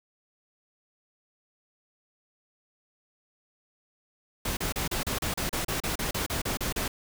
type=noise bursts; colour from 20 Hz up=pink; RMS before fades=-30 dBFS; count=16; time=4.45-6.88 s; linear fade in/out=5 ms; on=120 ms; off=34 ms; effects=none